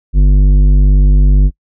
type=tone with tanh clipping; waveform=sine; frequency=49 Hz; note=G1; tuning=in tune; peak=-6 dBFS; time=0.13-1.51 s; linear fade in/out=50 ms; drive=11 dB; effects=noise-tail reverb RT60 0.1 s tail -26 dB re dry